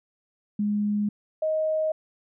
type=tone pair in turn; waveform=sine; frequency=207.5 / 626.7 Hz; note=G#3 / D#5; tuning=-1 / +12 cents; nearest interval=octave + perfect fifth; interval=1913 cents; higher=second; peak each=-22 dBFS; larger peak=neither; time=0.59-1.09 / 1.42-1.92 s; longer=neither; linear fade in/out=5 ms; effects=none